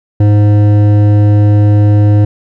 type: tone with hard clipping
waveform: sine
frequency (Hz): 103.83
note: G#2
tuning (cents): 0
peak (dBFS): -6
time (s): 0.2-2.25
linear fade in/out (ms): 5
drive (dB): 11
effects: none